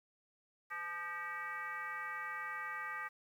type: tone with frequency modulation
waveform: sine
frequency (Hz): 1568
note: G6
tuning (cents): 0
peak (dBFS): -39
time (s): 0.7-3.09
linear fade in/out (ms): 20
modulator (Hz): 354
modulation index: 1.6
effects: 11-bit